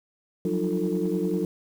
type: tone cluster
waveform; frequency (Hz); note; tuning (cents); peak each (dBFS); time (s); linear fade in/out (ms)
sine; 177.8 / 187.8 / 305 / 351.1 / 447; F3 / F#3 / D#4 / F4 / A4; +31 / +26 / -34 / +9 / +27; -29; 0.45-1.45; 2
effects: tanh soft clip ceiling -15 dBFS + 8-bit